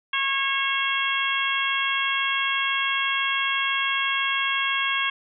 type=harmonic tone; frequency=546 Hz; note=C#5; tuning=26 cents flat; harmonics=2 / 3 / 4 / 5 / 6; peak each=-28 / -28 / -28 / -28 / -28 dBFS; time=0.13-5.1 s; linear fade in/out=5 ms; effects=none